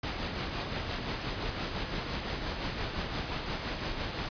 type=noise with tremolo; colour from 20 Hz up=pink; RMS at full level=-33 dBFS; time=0.03-4.29 s; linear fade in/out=5 ms; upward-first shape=sine; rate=5.8 Hz; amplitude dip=40%; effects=resampled to 11025 Hz